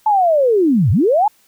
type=linear two-way sweep; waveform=sine; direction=down then up; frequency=880 to 85.5 to 880 Hz; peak=-10 dBFS; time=0.06-1.28 s; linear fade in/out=5 ms; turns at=0.91 s; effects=white hiss -55 dBFS RMS until 1.47 s